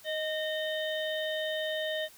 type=harmonic tone with a mistuned harmonic; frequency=613 Hz; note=D#5; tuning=26 cents flat; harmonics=1 / 3 / 5 / 6; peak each=-32 / -37 / -39 / -40 dBFS; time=0.04-2.09 s; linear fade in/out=50 ms; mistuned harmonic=1; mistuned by=+29 cents; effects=white hiss -55 dBFS RMS until 2.17 s